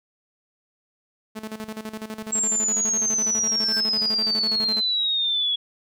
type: tone with tremolo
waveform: sawtooth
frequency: 217.7 Hz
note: A3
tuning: 18 cents flat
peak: -26 dBFS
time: 1.35-4.81 s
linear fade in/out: 20 ms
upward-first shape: square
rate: 12 Hz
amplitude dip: 75%
type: exponential sweep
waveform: sine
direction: down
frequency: 7620 to 3345 Hz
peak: -20 dBFS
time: 2.32-5.56 s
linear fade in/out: 10 ms
type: tone with exponential growth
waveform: square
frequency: 1577 Hz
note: G6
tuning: 10 cents sharp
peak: -27 dBFS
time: 3.42-3.8 s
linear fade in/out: 2 ms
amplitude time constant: 82 ms
effects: none